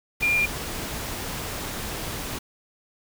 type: tone in noise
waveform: sine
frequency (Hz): 2400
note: D7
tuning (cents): +37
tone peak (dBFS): -19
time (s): 0.22-0.46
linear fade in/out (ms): 10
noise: pink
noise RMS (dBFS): -32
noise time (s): 0.2-2.39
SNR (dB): +10
effects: none